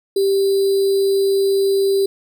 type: tone with sample-and-hold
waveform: sine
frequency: 392 Hz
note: G4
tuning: in tune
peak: -13 dBFS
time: 0.16-2.06 s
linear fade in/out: 5 ms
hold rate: 4410 Hz
effects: none